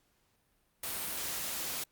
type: noise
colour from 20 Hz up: white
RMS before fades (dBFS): -37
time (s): 0.83-1.84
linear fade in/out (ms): 5
effects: pink hiss -73 dBFS RMS until 1.91 s + Opus 48 kbps